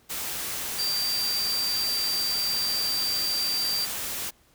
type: tone in noise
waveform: sine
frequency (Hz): 4699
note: D8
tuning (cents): 0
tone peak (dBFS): -25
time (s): 0.78-3.86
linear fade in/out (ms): 20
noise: white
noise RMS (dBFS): -32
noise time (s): 0.09-4.31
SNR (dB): +4
effects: pink hiss -61 dBFS RMS until 4.54 s